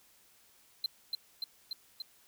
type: tone with echo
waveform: triangle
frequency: 4103 Hz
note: C8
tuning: 35 cents flat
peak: -28 dBFS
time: 0.84-0.86 s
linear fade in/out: 2 ms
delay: 290 ms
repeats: 4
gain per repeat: -2 dB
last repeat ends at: 2.02 s
effects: white hiss -64 dBFS RMS until 2.27 s